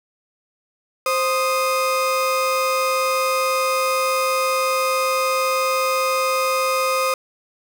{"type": "tone pair together", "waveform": "35% pulse", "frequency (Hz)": [523.3, 1242.8], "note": ["C5", "D#6"], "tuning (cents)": [0, -2], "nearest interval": "octave + minor third", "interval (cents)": 1498, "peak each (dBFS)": -19, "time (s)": [1.06, 7.14], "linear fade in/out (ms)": 2, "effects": []}